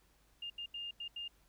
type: tone bursts at uneven times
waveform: sine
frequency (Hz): 2816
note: F7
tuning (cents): +14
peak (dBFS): -40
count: 5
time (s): 0.42-0.5 / 0.58-0.66 / 0.74-0.91 / 1-1.08 / 1.16-1.28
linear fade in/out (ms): 5
effects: added 50 Hz sine -70 dBFS peak until 1.48 s + pink hiss -71 dBFS RMS until 1.48 s